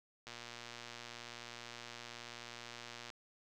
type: click train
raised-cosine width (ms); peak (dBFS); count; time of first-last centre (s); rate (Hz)
0.2; -30; 338; 0.27-3.102; 119
effects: none